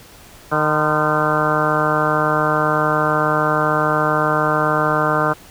harmonic tone with a mistuned harmonic, 153 Hz, D#3, 29 cents flat, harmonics 1 / 2 / 3 / 4 / 5 / 6 / 7 / 8 / 9 / 10, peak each -24 / -25 / -24 / -22 / -25 / -28 / -23 / -22 / -23 / -25 dBFS, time 0.51-5.34 s, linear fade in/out 20 ms, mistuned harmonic 7, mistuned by -60 cents, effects pink hiss -43 dBFS RMS until 5.5 s

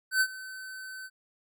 square tone with ADSR envelope, 1526 Hz, G6, 47 cents flat, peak -21 dBFS, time 0.11-1.1 s, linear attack 98 ms, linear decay 61 ms, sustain -19 dB, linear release 47 ms, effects none

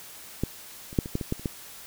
clicks, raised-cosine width 3 ms, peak -12 / -28 / -8 / -22 / -13 / -18 / -13 / -30 / -14 dBFS, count 9, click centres 0.436 / 0.929 / 0.988 / 1.059 / 1.154 / 1.212 / 1.324 / 1.396 / 1.458 s, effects white hiss -45 dBFS RMS until 1.86 s

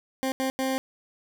20% pulse tone bursts at uneven times, 263.9 Hz, C4, 15 cents sharp, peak -20 dBFS, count 3, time 0.23-0.32 / 0.4-0.5 / 0.59-0.78 s, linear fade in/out 0 ms, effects none

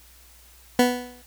20% pulse tone with exponential decay, 246.9 Hz, B3, in tune, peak -8 dBFS, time 0.79-1.22 s, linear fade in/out 2 ms, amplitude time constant 93 ms, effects added 60 Hz sine -53 dBFS peak until 1.26 s + white hiss -53 dBFS RMS until 1.26 s

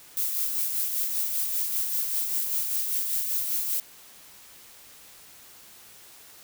violet noise with tremolo, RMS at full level -26 dBFS, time 0.17-3.8 s, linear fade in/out 0 ms, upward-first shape sine, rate 5.1 Hz, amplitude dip 40%, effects white hiss -50 dBFS RMS until 6.43 s

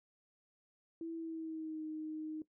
sine tone with pitch glide, 329.6 to 311.1 Hz, E4 to D#4, 0 to 0 cents, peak -39 dBFS, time 1.01-2.42 s, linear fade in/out 2 ms, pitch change -100 cents, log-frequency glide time 1.14-1.84 s, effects noise-tail reverb RT60 0.1 s tail -17 dB re dry

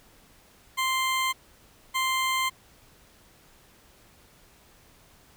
20% pulse tone pair in turn, 1046.5 / 1046.5 Hz, C6 / C6, 0 / 0 cents, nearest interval unison, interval 0 cents, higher neither, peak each -19 dBFS, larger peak neither, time 0.77-1.33 / 1.94-2.5 s, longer neither, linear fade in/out 20 ms, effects pink hiss -57 dBFS RMS until 5.36 s

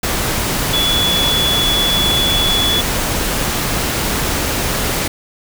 sine tone in noise, 3415 Hz, G#7, 48 cents sharp, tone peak -14 dBFS, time 0.73-2.81 s, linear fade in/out 5 ms, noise pink, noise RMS -18 dBFS, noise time 0.03-5.08 s, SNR +1 dB, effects none

